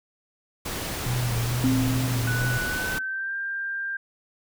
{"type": "noise", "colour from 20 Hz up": "pink", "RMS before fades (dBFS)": -31, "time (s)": [0.65, 2.99], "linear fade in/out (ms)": 10}
{"type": "tone with vibrato", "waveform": "sine", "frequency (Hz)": 120.3, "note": "B2", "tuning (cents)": -45, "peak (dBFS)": -24, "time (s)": [1.06, 2.58], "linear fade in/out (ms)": 5, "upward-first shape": "sine", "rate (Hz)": 2.3, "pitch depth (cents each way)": 47}
{"type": "tone with exponential decay", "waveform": "sine", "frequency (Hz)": 261.6, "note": "C4", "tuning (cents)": 0, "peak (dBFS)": -18, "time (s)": [1.64, 3.02], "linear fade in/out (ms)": 0, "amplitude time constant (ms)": 300}
{"type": "tone with pitch glide", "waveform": "sine", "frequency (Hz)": [1484, 1590.5], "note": ["F#6", "G6"], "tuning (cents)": [5, 25], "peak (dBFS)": -27, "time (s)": [2.27, 3.97], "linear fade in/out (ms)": 5, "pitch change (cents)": 120, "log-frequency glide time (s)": [2.65, 3.35]}
{"effects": []}